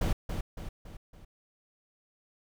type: noise with echo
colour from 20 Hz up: brown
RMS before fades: -27 dBFS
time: 0.01-0.13 s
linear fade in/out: 5 ms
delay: 280 ms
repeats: 4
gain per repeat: -6 dB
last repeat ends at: 1.25 s
effects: none